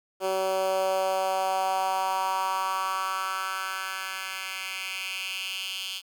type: tone with high-pass filter sweep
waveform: 10% pulse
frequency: 189.8 Hz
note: F#3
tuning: 44 cents sharp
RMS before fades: -29 dBFS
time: 0.2-6.02 s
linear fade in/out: 50 ms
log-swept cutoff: 450 to 3300 Hz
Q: 3.4
effects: 9-bit